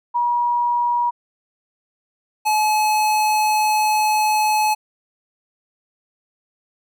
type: tone pair in turn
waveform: sine / square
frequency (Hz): 960 / 855.3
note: B5 / A5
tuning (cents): -49 / -49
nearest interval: major second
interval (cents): 200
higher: first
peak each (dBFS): -16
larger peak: neither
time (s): 0.14-1.11 / 2.45-4.75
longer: second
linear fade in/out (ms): 20
effects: none